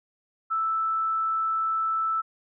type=tone; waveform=sine; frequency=1318.5 Hz; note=E6; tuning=in tune; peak=-23 dBFS; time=0.5-2.22 s; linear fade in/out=20 ms; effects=none